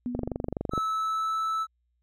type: tone with exponential decay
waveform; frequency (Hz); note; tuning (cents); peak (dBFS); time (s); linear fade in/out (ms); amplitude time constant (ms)
sine; 244.5; B3; -17; -26; 0.06-0.52; 0; 98
type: click train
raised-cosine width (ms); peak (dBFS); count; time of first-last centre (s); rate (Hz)
2; -16; 16; 0.15-0.778; 23.9
type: tone with pitch glide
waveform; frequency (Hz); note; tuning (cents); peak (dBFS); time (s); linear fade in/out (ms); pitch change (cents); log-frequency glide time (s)
triangle; 1304 to 1312.3; E6 to E6; -19 to -8; -24; 0.71-1.67; 50; +11; 0.91-1.38
effects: added 60 Hz sine -70 dBFS peak until 2.02 s